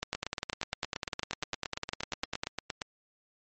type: two click trains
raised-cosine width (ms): 0.2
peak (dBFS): -16 / -14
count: 24 / 25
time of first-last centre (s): 0.15-2.818 / 0.03-2.435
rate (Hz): 8.62 / 9.98
effects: MP3 32 kbps